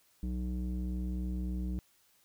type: tone with low-pass filter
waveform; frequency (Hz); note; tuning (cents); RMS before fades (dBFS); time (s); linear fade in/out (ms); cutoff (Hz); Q
square; 61.74; B1; 0; -35; 0.23-1.79; 0; 250; 3
effects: white hiss -68 dBFS RMS until 2.24 s